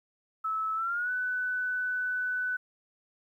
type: tone with pitch glide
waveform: sine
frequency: 1303 to 1496.8 Hz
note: E6 to F#6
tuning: -20 to +20 cents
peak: -28 dBFS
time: 0.44-2.57 s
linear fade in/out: 10 ms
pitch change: +240 cents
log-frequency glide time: 0.75-1.11 s
effects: 11-bit